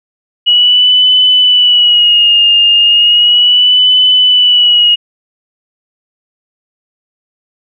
sine tone with vibrato, 2914 Hz, F#7, 27 cents flat, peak -4 dBFS, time 0.46-4.96 s, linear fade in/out 20 ms, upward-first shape sine, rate 0.35 Hz, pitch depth 55 cents each way, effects none

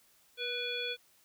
harmonic tone with a mistuned harmonic, 484.9 Hz, B4, 32 cents flat, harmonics 1 / 3 / 5 / 7 / 9, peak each -40 / -43 / -39 / -37 / -47 dBFS, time 0.37-0.97 s, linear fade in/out 50 ms, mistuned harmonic 3, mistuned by +40 cents, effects white hiss -66 dBFS RMS until 1.24 s

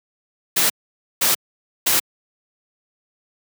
white noise bursts, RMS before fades -17 dBFS, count 3, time 0.56-2 s, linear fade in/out 10 ms, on 140 ms, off 510 ms, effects high-pass 150 Hz 12 dB/octave

